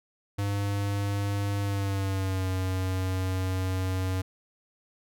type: tone with pitch glide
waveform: square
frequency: 100.7 to 93.42 Hz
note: G2 to F#2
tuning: +47 to +17 cents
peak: -27 dBFS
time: 0.38-4.22 s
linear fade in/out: 10 ms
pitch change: -130 cents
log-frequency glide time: 1.62-2.48 s
effects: none